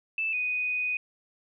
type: tone pair in turn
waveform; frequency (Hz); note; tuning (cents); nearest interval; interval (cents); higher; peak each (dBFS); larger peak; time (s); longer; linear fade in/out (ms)
sine; 2637 / 2489; E7 / D#7; 0 / 0; minor second; 100; first; -26; neither; 0.18-0.33 / 0.33-0.97; second; 2
effects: none